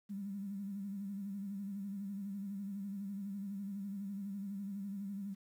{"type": "tone with vibrato", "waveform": "sine", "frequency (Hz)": 198.8, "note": "G3", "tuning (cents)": 25, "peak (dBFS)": -39, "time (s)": [0.09, 5.35], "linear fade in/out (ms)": 20, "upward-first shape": "sine", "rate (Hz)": 12, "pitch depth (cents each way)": 59, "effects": ["11-bit"]}